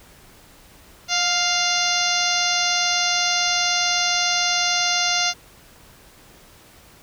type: harmonic tone with a mistuned harmonic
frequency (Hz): 699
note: F5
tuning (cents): +1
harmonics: 1 / 2 / 3 / 4 / 5 / 6 / 7 / 8 / 9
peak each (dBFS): -27 / -27 / -27 / -27 / -27 / -27 / -27 / -27 / -27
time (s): 1.08-5.34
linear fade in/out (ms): 50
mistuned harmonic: 1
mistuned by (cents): +32
effects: pink hiss -49 dBFS RMS until 7.02 s